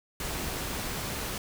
pink noise, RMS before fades -34 dBFS, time 0.2-1.38 s, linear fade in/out 2 ms, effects none

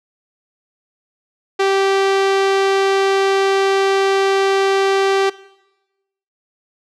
sawtooth tone, 389.8 Hz, G4, 10 cents flat, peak -9 dBFS, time 1.59-5.3 s, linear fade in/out 10 ms, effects noise-tail reverb RT60 1.0 s tail -20 dB re dry + low-pass 5000 Hz 12 dB/octave

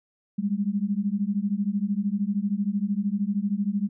sine beating tone pair, 196 / 209 Hz, G3 / G#3, 0 / +11 cents, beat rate 13 Hz, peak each -26 dBFS, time 0.38-3.89 s, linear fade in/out 10 ms, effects none

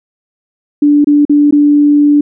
sine tone with dropouts, 292.2 Hz, D4, 9 cents flat, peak -4 dBFS, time 0.82-2.21 s, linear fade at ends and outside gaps 5 ms, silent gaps 1.045-1.07 / 1.252-1.295 / 1.51-1.524 s, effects none

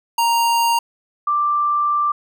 square / sine tone pair in turn, 932.3 / 1178.4 Hz, A#5 / D6, 0 / +6 cents, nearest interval major third, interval 406 cents, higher second, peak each -15 dBFS, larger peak neither, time 0.18-0.79 / 1.27-2.12 s, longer second, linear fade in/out 5 ms, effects none

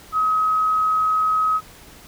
sine tone, 1271 Hz, D#6, 36 cents sharp, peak -16 dBFS, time 0.12-1.61 s, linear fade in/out 50 ms, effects pink hiss -45 dBFS RMS until 2.07 s

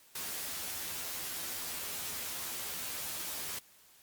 white noise with comb filter, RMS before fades -39 dBFS, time 0.15-3.59 s, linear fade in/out 5 ms, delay 12 ms, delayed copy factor +0.8, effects white hiss -61 dBFS RMS until 4.02 s + MP3 96 kbps

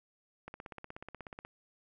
click train, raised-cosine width 0.5 ms, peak -29 dBFS, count 17, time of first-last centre 0.48-1.45 s, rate 16.5 Hz, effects none

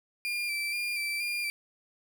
35% pulse tone with vibrato, 2371 Hz, D7, 16 cents sharp, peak -28 dBFS, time 0.25-1.5 s, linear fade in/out 0 ms, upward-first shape square, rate 2.1 Hz, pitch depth 27 cents each way, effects none

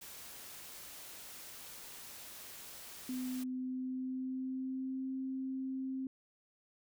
white noise, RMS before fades -50 dBFS, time 0.01-3.44 s, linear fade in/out 10 ms
sine tone with pitch glide, 254.3 to 263.6 Hz, C4 to C4, -49 to +13 cents, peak -36 dBFS, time 3.09-6.07 s, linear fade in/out 2 ms, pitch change +62 cents, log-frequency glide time 3.23-5.12 s
effects none

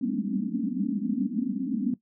pink band-pass noise, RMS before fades -28 dBFS, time 0.01-1.94 s, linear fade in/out 5 ms, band 190 to 290 Hz, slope 96 dB/octave, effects noise-tail reverb RT60 0.1 s tail -17 dB re dry

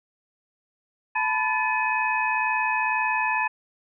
sine tone cluster, 871 / 993 / 1740 / 2524 Hz, A5 / B5 / A6 / D#7, -18 / +9 / -20 / +24 cents, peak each -27 dBFS, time 1.15-3.48 s, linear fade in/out 10 ms, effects none

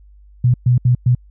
sine tone bursts at uneven times, 123.47 Hz, B2, in tune, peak -9 dBFS, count 4, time 0.44-0.54 / 0.66-0.78 / 0.85-0.95 / 1.06-1.15 s, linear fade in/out 5 ms, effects added 50 Hz sine -42 dBFS peak until 1.3 s

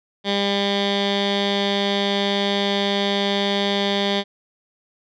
15% pulse tone with low-pass filter, 200.1 Hz, G3, 36 cents sharp, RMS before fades -21 dBFS, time 0.24-4.24 s, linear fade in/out 50 ms, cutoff 3700 Hz, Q 5.1, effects none

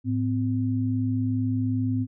sine tone pair together, 107.9 / 256.5 Hz, A2 / C4, -33 / -34 cents, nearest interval octave + minor third, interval 1499 cents, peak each -25 / -25 dBFS, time 0.04-2.07 s, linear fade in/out 50 ms, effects none

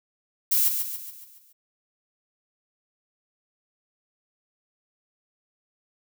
violet noise with echo, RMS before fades -21 dBFS, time 0.51-0.69 s, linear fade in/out 10 ms, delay 140 ms, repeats 6, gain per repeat -6 dB, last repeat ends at 1.53 s, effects none

